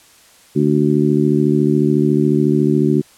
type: harmonic tone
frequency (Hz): 74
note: D2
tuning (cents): +14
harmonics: 2 / 3 / 4 / 5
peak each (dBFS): -17 / -17 / -17 / -17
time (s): 0.55-3.02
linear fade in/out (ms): 20
effects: white hiss -48 dBFS RMS until 3.17 s + low-pass 11000 Hz 12 dB/octave